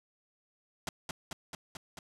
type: noise with echo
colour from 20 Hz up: pink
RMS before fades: -36 dBFS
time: 0.87-0.89 s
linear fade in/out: 2 ms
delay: 220 ms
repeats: 5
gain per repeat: -2 dB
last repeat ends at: 1.99 s
effects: low-pass 10000 Hz 12 dB/octave